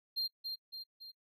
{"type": "tone with echo", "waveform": "triangle", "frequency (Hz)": 4191, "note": "C8", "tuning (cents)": 2, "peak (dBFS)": -31, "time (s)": [0.16, 0.28], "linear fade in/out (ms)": 20, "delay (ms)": 280, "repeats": 3, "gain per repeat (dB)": -5, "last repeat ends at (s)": 1.12, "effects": ["noise-tail reverb RT60 0.1 s tail -25 dB re dry"]}